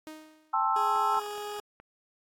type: tone with exponential decay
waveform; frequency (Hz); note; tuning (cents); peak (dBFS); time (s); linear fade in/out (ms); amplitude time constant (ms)
sawtooth; 311.1; D#4; 0; -35; 0.07-0.72; 0; 140
type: chord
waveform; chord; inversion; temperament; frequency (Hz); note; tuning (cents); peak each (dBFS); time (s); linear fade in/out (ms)
sine; A minor seventh; third; just; 792 / 880 / 1056 / 1320; G5 / A5 / C6 / E6; +18 / 0 / +16 / +2; -32 / -28 / -31 / -28; 0.53-1.2; 10
type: tone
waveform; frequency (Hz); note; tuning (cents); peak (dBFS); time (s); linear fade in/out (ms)
20% pulse; 415.3; G#4; 0; -30; 0.76-1.6; 2
type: click train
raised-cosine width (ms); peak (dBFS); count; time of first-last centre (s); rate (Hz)
0.5; -34; 5; 0.96-1.8; 4.76
effects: AAC 64 kbps